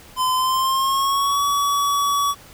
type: tone with pitch glide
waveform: square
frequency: 1023 to 1135.1 Hz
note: C6 to C#6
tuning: -39 to +41 cents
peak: -18 dBFS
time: 0.16-2.35 s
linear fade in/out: 50 ms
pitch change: +180 cents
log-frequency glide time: 0.35-1.43 s
effects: pink hiss -45 dBFS RMS until 2.53 s